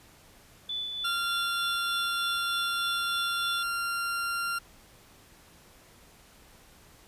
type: tone with tremolo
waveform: sine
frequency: 3482 Hz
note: A7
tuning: 19 cents flat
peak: -30 dBFS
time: 0.69-3.63 s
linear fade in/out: 5 ms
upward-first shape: sine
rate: 3.3 Hz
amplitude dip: 35%
type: tone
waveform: 40% pulse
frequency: 1385 Hz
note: F6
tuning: 15 cents flat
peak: -28 dBFS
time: 1.04-4.59 s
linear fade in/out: 10 ms
effects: pink hiss -56 dBFS RMS until 7.07 s + resampled to 32000 Hz